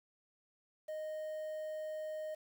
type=tone with quantisation; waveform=triangle; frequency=620 Hz; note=D#5; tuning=6 cents flat; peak=-37 dBFS; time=0.88-2.35 s; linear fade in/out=10 ms; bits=10; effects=none